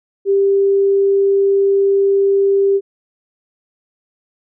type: tone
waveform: sine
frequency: 394.8 Hz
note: G4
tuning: 12 cents sharp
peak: -10 dBFS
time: 0.25-2.81 s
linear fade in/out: 50 ms
effects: none